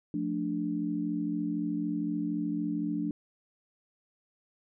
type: chord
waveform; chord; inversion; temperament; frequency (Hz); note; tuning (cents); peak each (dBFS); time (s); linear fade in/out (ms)
sine; D minor; first; just; 176.2 / 220.2 / 293.7; F3 / A3 / D4; +16 / +2 / 0; -35 / -35 / -31; 0.14-3.11; 2
effects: none